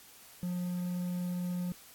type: tone with quantisation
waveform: triangle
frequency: 178.3 Hz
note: F3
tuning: 36 cents sharp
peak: -30 dBFS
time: 0.43-1.72 s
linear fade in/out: 0 ms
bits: 10
effects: white hiss -55 dBFS RMS until 1.94 s + AAC 64 kbps